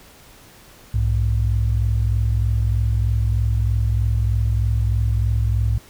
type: tone pair together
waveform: sine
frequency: 63.29 / 106.5 Hz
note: B1 / G#2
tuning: +43 / +44 cents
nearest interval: major sixth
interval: 901 cents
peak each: -18 dBFS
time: 0.94-5.78 s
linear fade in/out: 5 ms
effects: tanh soft clip ceiling -9 dBFS + pink hiss -47 dBFS RMS until 5.89 s